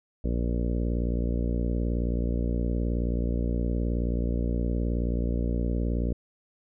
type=harmonic tone; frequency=59 Hz; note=A#1; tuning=22 cents sharp; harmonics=1 / 2 / 3 / 4 / 5 / 6 / 7 / 8 / 9 / 10; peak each=-26 / -34 / -34 / -34 / -37 / -41 / -42 / -40 / -44 / -45 dBFS; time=0.24-6.13 s; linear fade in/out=5 ms; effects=none